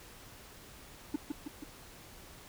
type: tone with echo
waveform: triangle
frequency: 293.7 Hz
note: D4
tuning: in tune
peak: -26 dBFS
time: 1.14-1.16 s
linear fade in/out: 5 ms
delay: 160 ms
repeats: 3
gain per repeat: -4 dB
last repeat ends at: 1.64 s
effects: pink hiss -53 dBFS RMS until 2.48 s